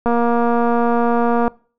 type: click train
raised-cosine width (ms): 1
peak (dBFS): -5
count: 336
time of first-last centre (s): 0.06-1.479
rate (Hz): 236
effects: noise-tail reverb RT60 0.4 s tail -23 dB re dry